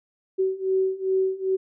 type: beating tone pair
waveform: sine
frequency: 378.2 / 380.7 Hz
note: F#4 / F#4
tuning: +38 / +49 cents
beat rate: 2.5 Hz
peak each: -25 / -23 dBFS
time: 0.38-1.57 s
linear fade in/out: 20 ms
effects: none